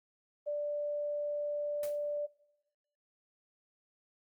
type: tone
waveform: sine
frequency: 587.3 Hz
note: D5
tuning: in tune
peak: -32 dBFS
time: 0.46-2.27 s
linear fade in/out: 20 ms
type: noise with exponential decay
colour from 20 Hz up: white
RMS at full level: -41 dBFS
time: 1.83-2 s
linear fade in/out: 2 ms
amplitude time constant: 35 ms
effects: noise-tail reverb RT60 0.9 s tail -20 dB re dry + Opus 32 kbps